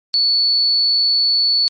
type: tone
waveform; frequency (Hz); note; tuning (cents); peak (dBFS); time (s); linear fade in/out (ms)
sine; 4441; C#8; +2; -12; 0.14-1.68; 0
effects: MP3 48 kbps